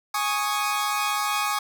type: chord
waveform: sawtooth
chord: Ab suspended fourth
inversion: none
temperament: equal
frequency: 830.6 / 1108.7 / 1244.5 Hz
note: Ab5 / Db6 / Eb6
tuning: 0 / 0 / 0 cents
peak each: -24 dBFS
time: 0.14-1.59 s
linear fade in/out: 5 ms
effects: none